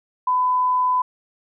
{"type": "tone", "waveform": "sine", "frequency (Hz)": 1004, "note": "B5", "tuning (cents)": 28, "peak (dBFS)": -16, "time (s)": [0.27, 1.02], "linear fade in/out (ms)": 5, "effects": []}